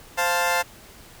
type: chord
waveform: 20% pulse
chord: F major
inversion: second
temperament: equal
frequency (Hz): 523.3 / 698.5 / 880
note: C5 / F5 / A5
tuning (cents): 0 / 0 / 0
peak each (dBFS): -21 / -20 / -19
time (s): 0.17-0.63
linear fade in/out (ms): 20
effects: pink hiss -47 dBFS RMS until 1.2 s